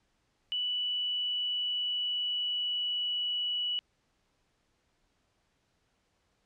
sine tone with pitch glide, 2963 to 2944 Hz, F#7 to F#7, +2 to -9 cents, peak -29 dBFS, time 0.52-3.79 s, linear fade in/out 0 ms, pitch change -11 cents, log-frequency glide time 0.69-3.21 s, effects pink hiss -74 dBFS RMS until 6.45 s + low-pass 7000 Hz 12 dB/octave

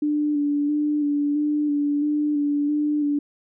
sine tone with vibrato, 293.7 Hz, D4, in tune, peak -19 dBFS, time 0.02-3.19 s, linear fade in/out 5 ms, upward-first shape square, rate 1.5 Hz, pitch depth 22 cents each way, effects none

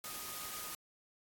sine tone in noise, 1244.5 Hz, D#6, in tune, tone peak -52 dBFS, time 0.04-0.75 s, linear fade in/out 2 ms, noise white, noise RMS -44 dBFS, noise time 0.04-0.75 s, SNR -11 dB, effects AAC 64 kbps

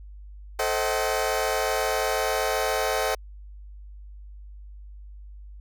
sawtooth chord, A diminished seventh, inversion none, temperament just, 440 / 528 / 633.6 / 760.3 Hz, A4 / C5 / Eb5 / Gb5, 0 / +16 / +31 / +47 cents, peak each -25 dBFS, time 0.59-3.15 s, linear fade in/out 5 ms, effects added 50 Hz sine -40 dBFS peak until 5.6 s

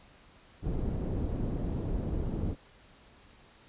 pink low-pass noise, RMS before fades -32 dBFS, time 0.62-2.56 s, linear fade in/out 50 ms, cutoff 350 Hz, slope 12 dB/octave, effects pink hiss -58 dBFS RMS until 3.68 s + resampled to 8000 Hz

